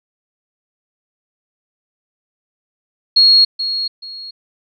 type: tone with echo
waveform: sine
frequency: 4300 Hz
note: C8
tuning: 47 cents sharp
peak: -6 dBFS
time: 3.16-3.45 s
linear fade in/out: 10 ms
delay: 430 ms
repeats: 2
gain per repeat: -11 dB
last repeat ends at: 4.31 s
effects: none